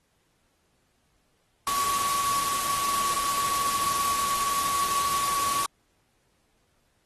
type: tone in noise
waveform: sine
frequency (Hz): 1125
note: C#6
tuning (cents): +25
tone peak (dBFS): -25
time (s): 1.67-5.66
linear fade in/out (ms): 2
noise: white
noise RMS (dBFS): -30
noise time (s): 1.67-5.66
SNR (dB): +2
effects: pink hiss -70 dBFS RMS until 7.05 s + AAC 32 kbps